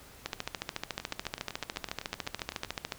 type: two click trains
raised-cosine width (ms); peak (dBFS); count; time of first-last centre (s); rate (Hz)
0.2; -15 / -21; 38 / 14; 0.26-2.922 / 1-2.648; 13.9 / 7.89
effects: pink hiss -53 dBFS RMS until 2.98 s